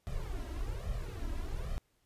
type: noise with flanger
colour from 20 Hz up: brown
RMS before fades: -37 dBFS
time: 0.07-1.78 s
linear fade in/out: 0 ms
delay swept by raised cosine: 1.6 to 3.1 ms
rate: 1.2 Hz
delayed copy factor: +0.95
effects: pink hiss -75 dBFS RMS until 2.05 s + resampled to 32000 Hz

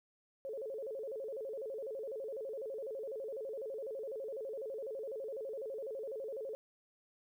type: tone with vibrato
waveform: sine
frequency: 486.7 Hz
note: B4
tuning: 25 cents flat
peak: -39 dBFS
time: 0.45-6.55 s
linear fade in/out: 0 ms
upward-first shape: square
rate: 12 Hz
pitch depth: 190 cents each way
effects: 12-bit

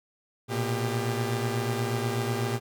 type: tone cluster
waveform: sawtooth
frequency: 115.4 / 123.6 / 398 Hz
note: A#2 / B2 / G4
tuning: -17 / +2 / +26 cents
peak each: -25 / -29 / -28 dBFS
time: 0.48-2.6 s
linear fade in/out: 50 ms
effects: none

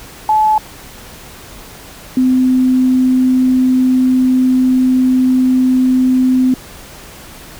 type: tone pair in turn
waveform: sine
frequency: 862 / 256.3 Hz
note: A5 / C4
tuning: -36 / -36 cents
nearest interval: octave + major sixth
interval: 2100 cents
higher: first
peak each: -8 dBFS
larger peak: neither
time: 0.29-0.58 / 2.17-6.54 s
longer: second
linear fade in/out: 2 ms
effects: pink hiss -35 dBFS RMS until 7.59 s

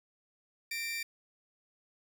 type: tone pair together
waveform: sawtooth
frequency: 1833.1 / 2349 Hz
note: A#6 / D7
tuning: -30 / 0 cents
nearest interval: major third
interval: 430 cents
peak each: -39 / -32 dBFS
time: 0.71-1.03 s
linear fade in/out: 5 ms
effects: none

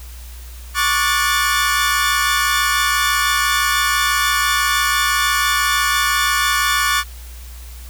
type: chord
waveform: sawtooth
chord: D major seventh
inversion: third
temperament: equal with one note detuned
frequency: 1108.7 / 1174.7 / 1456.2 / 1760 Hz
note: C#6 / D6 / F#6 / A6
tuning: 0 / 0 / -28 / 0 cents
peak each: -17 dBFS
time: 0.74-7.04 s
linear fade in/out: 50 ms
effects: added 60 Hz sine -32 dBFS peak until 7.89 s + white hiss -42 dBFS RMS until 7.89 s

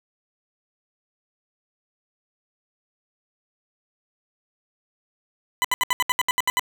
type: tone bursts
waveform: 20% pulse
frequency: 1000 Hz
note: B5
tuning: 21 cents sharp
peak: -13 dBFS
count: 11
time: 5.62-6.595 s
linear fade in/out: 0 ms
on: 25 ms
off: 70 ms
effects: 8-bit

